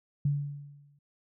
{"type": "tone with exponential decay", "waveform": "sine", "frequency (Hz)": 143.5, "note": "D3", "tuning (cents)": -40, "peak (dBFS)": -22, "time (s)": [0.25, 0.99], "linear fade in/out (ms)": 5, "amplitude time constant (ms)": 160, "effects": []}